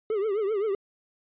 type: tone with vibrato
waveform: triangle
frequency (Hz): 415.3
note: G#4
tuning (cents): 0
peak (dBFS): -22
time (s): 0.1-0.75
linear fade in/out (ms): 2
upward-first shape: triangle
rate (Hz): 7.7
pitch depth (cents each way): 160
effects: resampled to 8000 Hz